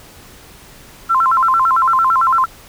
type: tone with vibrato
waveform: sine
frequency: 1186 Hz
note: D6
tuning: 17 cents sharp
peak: -10 dBFS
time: 1.09-2.46 s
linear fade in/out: 20 ms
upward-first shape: square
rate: 8.9 Hz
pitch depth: 220 cents each way
effects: pink hiss -41 dBFS RMS until 2.68 s